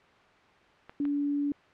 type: clicks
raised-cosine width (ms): 0.3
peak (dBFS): -26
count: 2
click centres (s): 0.895 / 1.053
type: tone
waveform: sine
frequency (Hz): 287.2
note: D4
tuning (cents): -39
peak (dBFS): -26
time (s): 1-1.52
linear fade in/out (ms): 2
effects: white hiss -58 dBFS RMS until 1.73 s + low-pass 2000 Hz 12 dB/octave